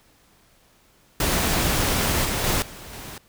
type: noise with level steps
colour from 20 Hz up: pink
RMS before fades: -22 / -25 / -22 / -40 / -37 dBFS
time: 1.2-3.18 s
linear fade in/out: 2 ms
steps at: 2.25 / 2.44 / 2.62 / 2.93 s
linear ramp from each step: 2 ms
effects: pink hiss -58 dBFS RMS until 3.28 s